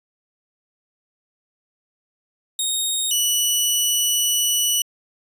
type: tone pair in turn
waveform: 15% pulse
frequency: 3729 / 2952 Hz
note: A#7 / F#7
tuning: 0 / -5 cents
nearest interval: major third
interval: 405 cents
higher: first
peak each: -13 / -10 dBFS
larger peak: second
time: 2.59-3.11 / 3.11-4.82 s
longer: second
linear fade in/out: 2 ms
effects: resampled to 32000 Hz